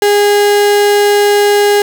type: tone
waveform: 35% pulse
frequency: 410.2 Hz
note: G#4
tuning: 21 cents flat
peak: -5 dBFS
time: 0.02-1.82 s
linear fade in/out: 2 ms
effects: none